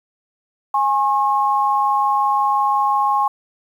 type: tone pair together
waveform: sine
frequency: 827 / 1081.4 Hz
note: G#5 / C#6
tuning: -8 / -43 cents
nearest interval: perfect fourth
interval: 465 cents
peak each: -17 dBFS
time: 0.74-3.28 s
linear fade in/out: 5 ms
effects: 8-bit